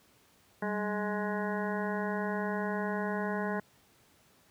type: harmonic tone with a mistuned harmonic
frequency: 209.4 Hz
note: G#3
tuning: 15 cents sharp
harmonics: 1 / 2 / 3 / 4 / 5 / 7 / 8 / 9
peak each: -34 / -37 / -39 / -40 / -41 / -42 / -43 / -44 dBFS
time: 0.62-3.6 s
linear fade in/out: 5 ms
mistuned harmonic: 1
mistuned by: -110 cents
effects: pink hiss -64 dBFS RMS until 4.5 s + high-pass 80 Hz 12 dB/octave